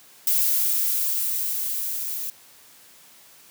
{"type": "noise with level ramp", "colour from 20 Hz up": "violet", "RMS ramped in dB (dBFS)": [-20, -30], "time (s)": [0.27, 2.3], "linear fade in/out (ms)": 2, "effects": ["white hiss -51 dBFS RMS until 3.5 s", "high-pass 100 Hz 12 dB/octave"]}